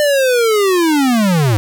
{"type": "linear sweep", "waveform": "square", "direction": "down", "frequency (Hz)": [600, 100], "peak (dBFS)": -11, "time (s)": [0, 1.57], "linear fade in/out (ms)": 0, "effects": ["8-bit"]}